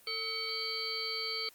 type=harmonic tone with a mistuned harmonic; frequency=450 Hz; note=A4; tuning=39 cents sharp; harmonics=1 / 3 / 5 / 7 / 9 / 10; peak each=-44 / -45 / -40 / -44 / -44 / -36 dBFS; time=0.07-1.49 s; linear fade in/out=2 ms; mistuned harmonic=3; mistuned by=-83 cents; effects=white hiss -60 dBFS RMS until 1.54 s + Opus 32 kbps